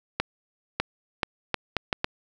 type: accelerating click train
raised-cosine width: 0.3 ms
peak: -7 dBFS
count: 7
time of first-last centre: 0.2-2.044 s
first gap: 600 ms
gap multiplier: 0.72
effects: none